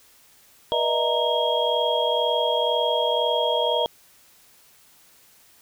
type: tone cluster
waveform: sine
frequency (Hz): 481.4 / 605 / 647 / 931 / 3269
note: B4 / D#5 / E5 / A#5 / G#7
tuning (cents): -44 / -49 / -32 / -2 / -28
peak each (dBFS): -26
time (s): 0.72-3.86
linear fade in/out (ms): 0
effects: white hiss -55 dBFS RMS until 5.61 s